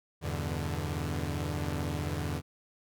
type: chord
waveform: sawtooth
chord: E minor seventh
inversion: none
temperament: equal with one note detuned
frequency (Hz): 82.41 / 98 / 124.4 / 146.83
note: E2 / G2 / B2 / D3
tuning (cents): 0 / 0 / +13 / 0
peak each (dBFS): -31 / -35 / -37 / -32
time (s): 0.21-2.42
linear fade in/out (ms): 50
effects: none